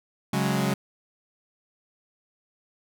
sawtooth chord, C# suspended fourth, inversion none, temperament equal, 138.59 / 185 / 207.7 Hz, C#3 / F#3 / G#3, 0 / 0 / 0 cents, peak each -23 dBFS, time 0.33-0.74 s, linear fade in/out 5 ms, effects none

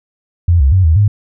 sine tone with pitch steps, 86 / 67.7 / 93.7 / 79.8 / 103.2 Hz, F2 / C#2 / F#2 / D#2 / G#2, -26 / -40 / +22 / +44 / -10 cents, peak -6 dBFS, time 0.48-1.08 s, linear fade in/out 5 ms, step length 120 ms, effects none

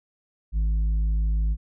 sine tone with tanh clipping, 53.1 Hz, G#1, 39 cents sharp, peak -21 dBFS, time 0.52-1.57 s, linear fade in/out 50 ms, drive 5 dB, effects none

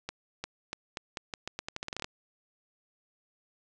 accelerating click train, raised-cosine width 0.2 ms, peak -18 dBFS, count 17, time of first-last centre 0.09-2.044 s, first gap 350 ms, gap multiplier 0.83, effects resampled to 22050 Hz + 9-bit

